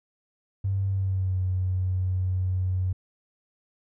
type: tone with pitch glide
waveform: triangle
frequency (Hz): 97.4 to 92.41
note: G2 to F#2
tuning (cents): -11 to -2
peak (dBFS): -19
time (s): 0.64-2.93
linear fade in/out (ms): 10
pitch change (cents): -91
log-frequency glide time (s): 0.89-1.4
effects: tanh soft clip ceiling -21 dBFS